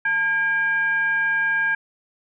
sine tone with frequency modulation, 1621 Hz, G#6, 42 cents flat, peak -18 dBFS, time 0.05-1.75 s, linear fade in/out 5 ms, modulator 727 Hz, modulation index 0.44, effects none

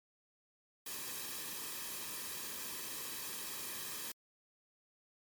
white noise with comb filter, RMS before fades -43 dBFS, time 0.86-4.12 s, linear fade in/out 5 ms, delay 1.4 ms, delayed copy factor -0.6, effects MP3 96 kbps

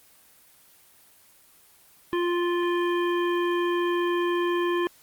harmonic tone, 349.2 Hz, F4, in tune, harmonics 1 / 3 / 5 / 7 / 9, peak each -23 / -30 / -34 / -41 / -39 dBFS, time 2.13-4.87 s, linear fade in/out 0 ms, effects white hiss -56 dBFS RMS until 5.02 s + Opus 24 kbps

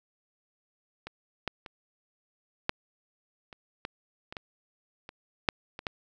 clicks, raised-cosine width 0.3 ms, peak -23 / -14 / -26 / -9 / -29 / -18 / -24 / -21 / -26 / -6 / -23 / -15 dBFS, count 12, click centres 1.07 / 1.477 / 1.662 / 2.694 / 3.528 / 3.851 / 4.325 / 4.368 / 5.091 / 5.488 / 5.791 / 5.868 s, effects none

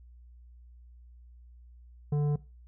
sine tone with tanh clipping, 146.83 Hz, D3, in tune, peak -26 dBFS, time 2.12-2.36 s, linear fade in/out 5 ms, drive 10 dB, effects noise-tail reverb RT60 0.3 s tail -21 dB re dry + added 60 Hz sine -50 dBFS peak until 2.67 s

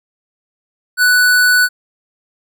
square tone, 1485 Hz, F#6, 6 cents sharp, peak -9 dBFS, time 0.97-1.69 s, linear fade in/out 50 ms, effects none

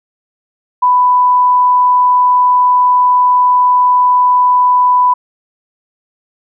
sine tone, 994 Hz, B5, 11 cents sharp, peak -6 dBFS, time 0.82-5.14 s, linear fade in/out 10 ms, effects none

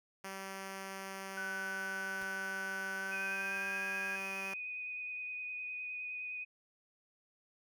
5% pulse tone, 193.3 Hz, G3, 24 cents flat, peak -31 dBFS, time 0.24-4.54 s, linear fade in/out 5 ms
sine tone with pitch glide, 1500 to 1626.3 Hz, F#6 to G#6, +23 to -37 cents, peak -38 dBFS, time 1.37-4.16 s, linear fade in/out 5 ms, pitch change +140 cents, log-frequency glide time 2.94-3.83 s
pink noise with exponential decay, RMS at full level -48 dBFS, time 2.21-2.3 s, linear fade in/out 5 ms, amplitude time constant 18 ms
sine tone with vibrato, 2489 Hz, D#7, in tune, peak -39 dBFS, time 3.11-6.45 s, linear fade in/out 20 ms, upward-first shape triangle, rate 9.7 Hz, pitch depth 18 cents each way
effects none

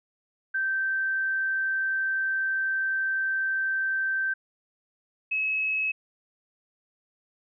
sine tone pair in turn, 1557 / 2574 Hz, G6 / E7, -12 / -42 cents, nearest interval major sixth, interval 870 cents, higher second, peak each -24 dBFS, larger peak neither, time 0.54-4.34 / 5.31-5.92 s, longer first, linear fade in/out 10 ms, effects none

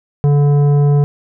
triangle tone with tanh clipping, 144.4 Hz, D3, 29 cents flat, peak -10 dBFS, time 0.24-1.04 s, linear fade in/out 0 ms, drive 15 dB, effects none

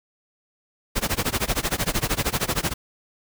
pink noise with tremolo, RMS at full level -21 dBFS, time 0.95-2.74 s, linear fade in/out 20 ms, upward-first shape sine, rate 13 Hz, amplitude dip 95%, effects none

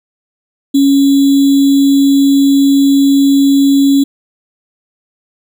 sine tone with sample-and-hold, 277.2 Hz, C#4, in tune, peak -5 dBFS, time 0.74-4.04 s, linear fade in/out 10 ms, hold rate 3675 Hz, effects none

